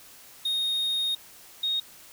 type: tone pair in turn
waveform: triangle / sine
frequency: 3714 / 3728 Hz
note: A#7 / A#7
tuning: -7 / -1 cents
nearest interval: unison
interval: 6 cents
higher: second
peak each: -23 / -24 dBFS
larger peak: first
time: 0.45-1.15 / 1.63-1.8 s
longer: first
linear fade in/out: 5 ms
effects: white hiss -50 dBFS RMS until 2.12 s